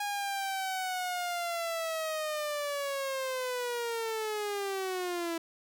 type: linear sweep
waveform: sawtooth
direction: down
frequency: 823 to 329.6 Hz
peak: -28 dBFS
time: 0-5.38 s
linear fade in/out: 5 ms
effects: none